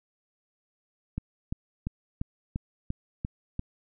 click train, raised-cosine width 5 ms, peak -18 dBFS, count 8, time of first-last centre 1.18-3.594 s, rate 2.9 Hz, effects none

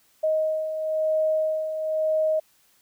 sine beating tone pair, 626 / 627 Hz, D#5 / D#5, +10 / +13 cents, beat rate 1 Hz, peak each -30 / -22 dBFS, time 0.23-2.4 s, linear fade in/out 10 ms, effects white hiss -62 dBFS RMS until 2.81 s

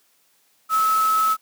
sine tone in noise, 1297 Hz, E6, 28 cents flat, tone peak -16 dBFS, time 0.69-1.37 s, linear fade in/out 50 ms, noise white, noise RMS -32 dBFS, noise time 0.69-1.37 s, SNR +13 dB, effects white hiss -62 dBFS RMS until 1.41 s + high-pass 150 Hz 12 dB/octave

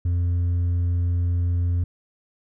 triangle tone with hard clipping, 87.31 Hz, F2, in tune, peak -18 dBFS, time 0.05-1.84 s, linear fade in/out 5 ms, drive 1 dB, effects none

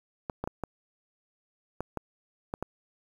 clicks, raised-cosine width 1 ms, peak -18 dBFS, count 8, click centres 0.298 / 0.44 / 0.475 / 0.637 / 1.806 / 1.973 / 2.539 / 2.626 s, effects 8-bit

